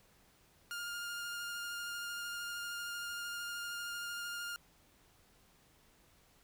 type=tone with vibrato; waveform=sawtooth; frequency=1410 Hz; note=F6; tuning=16 cents sharp; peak=-36 dBFS; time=0.71-4.56 s; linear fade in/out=0 ms; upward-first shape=sine; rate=13 Hz; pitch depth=12 cents each way; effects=pink hiss -67 dBFS RMS until 6.43 s